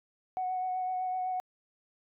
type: tone with vibrato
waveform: sine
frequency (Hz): 740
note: F#5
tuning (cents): 0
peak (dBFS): -29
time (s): 0.37-1.4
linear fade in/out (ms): 0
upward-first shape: sine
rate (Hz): 7.9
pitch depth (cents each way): 16
effects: tanh soft clip ceiling -25 dBFS